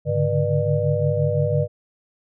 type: tone cluster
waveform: sine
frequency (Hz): 102.7 / 141.9 / 147.8 / 485.1 / 598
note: G#2 / C#3 / D3 / B4 / D5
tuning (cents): -19 / +41 / +11 / -31 / +31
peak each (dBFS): -24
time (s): 0.05-1.68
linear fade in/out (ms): 50
effects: none